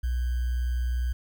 sine tone with sample-and-hold, 61.2 Hz, B1, 15 cents flat, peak -24 dBFS, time 0.03-1.13 s, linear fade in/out 10 ms, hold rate 1575 Hz, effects none

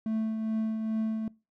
triangle tone with tremolo, 220.3 Hz, A3, 2 cents sharp, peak -24 dBFS, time 0.06-1.28 s, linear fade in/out 2 ms, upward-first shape triangle, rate 2.4 Hz, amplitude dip 45%, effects noise-tail reverb RT60 0.3 s tail -23 dB re dry

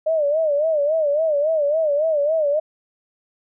sine tone with vibrato, 608 Hz, D#5, 40 cents flat, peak -16 dBFS, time 0.06-2.6 s, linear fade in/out 10 ms, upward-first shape sine, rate 3.6 Hz, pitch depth 120 cents each way, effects none

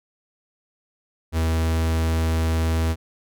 45% pulse tone, 81 Hz, E2, 30 cents flat, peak -19 dBFS, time 1.32-2.96 s, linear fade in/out 50 ms, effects none

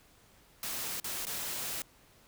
white noise with dropouts, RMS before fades -37 dBFS, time 0.63-1.82 s, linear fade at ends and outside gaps 1 ms, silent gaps 1-1.043 / 1.253-1.268 s, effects pink hiss -62 dBFS RMS until 2.27 s

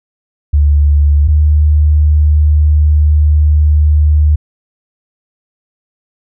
sine tone pair in turn, 72.9 / 75.34 Hz, D2 / D2, -12 / +45 cents, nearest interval minor second, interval 57 cents, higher second, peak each -5 / -5 dBFS, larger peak neither, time 0.53-1.28 / 1.28-4.36 s, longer second, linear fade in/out 10 ms, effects none

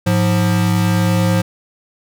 square tone pair together, 105.8 / 176.58 Hz, G#2 / F3, +33 / +19 cents, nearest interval major sixth, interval 886 cents, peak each -16 dBFS, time 0.06-1.42 s, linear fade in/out 10 ms, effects none

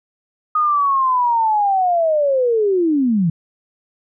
sine linear sweep, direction down, 1246 to 155.56 Hz, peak -13 dBFS, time 0.55-3.3 s, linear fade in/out 5 ms, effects none

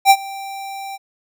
square tone with ADSR envelope, 784 Hz, G5, in tune, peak -5 dBFS, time 0.05-0.98 s, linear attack 53 ms, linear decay 56 ms, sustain -23 dB, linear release 31 ms, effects none

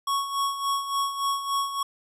square tone with tremolo, 1108.7 Hz, C#6, in tune, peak -23 dBFS, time 0.07-1.83 s, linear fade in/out 5 ms, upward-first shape sine, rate 3.5 Hz, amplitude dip 65%, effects resampled to 32000 Hz

